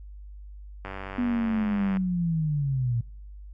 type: click train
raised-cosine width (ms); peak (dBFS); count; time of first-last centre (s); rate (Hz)
0.5; -21; 109; 0.85-1.97; 96.4
type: linear sweep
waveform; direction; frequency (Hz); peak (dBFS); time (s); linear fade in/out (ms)
sine; down; 246.9 to 114.4; -23; 1.18-3.01; 5
effects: noise-tail reverb RT60 0.6 s tail -25 dB re dry + added 50 Hz sine -40 dBFS peak until 3.53 s